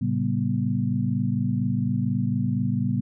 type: tone cluster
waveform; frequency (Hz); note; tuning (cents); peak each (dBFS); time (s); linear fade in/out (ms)
sine; 111.8 / 136 / 193.9 / 241.1; A2 / C#3 / G3 / B3; +28 / -33 / -19 / -41; -27; 0.01-3.01; 10
effects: none